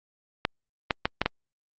clicks, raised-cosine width 0.3 ms, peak -6 dBFS, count 5, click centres 0.451 / 0.908 / 1.055 / 1.216 / 1.26 s, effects low-pass 5000 Hz 12 dB/octave + Opus 48 kbps

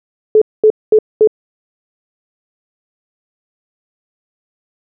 sine tone bursts, 431.6 Hz, A4, 33 cents flat, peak -4 dBFS, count 4, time 0.35-1.274 s, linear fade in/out 2 ms, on 66 ms, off 220 ms, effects none

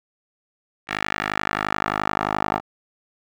10% pulse tone with band-pass filter sweep, 51.5 Hz, G#1, 14 cents flat, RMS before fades -25 dBFS, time 0.87-2.61 s, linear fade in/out 50 ms, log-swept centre 2000 to 940 Hz, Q 1.7, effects none

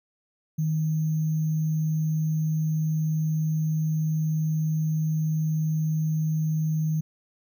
sine tone with sample-and-hold, 156.8 Hz, D#3, 14 cents sharp, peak -22 dBFS, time 0.58-7.01 s, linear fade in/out 10 ms, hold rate 6300 Hz, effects none

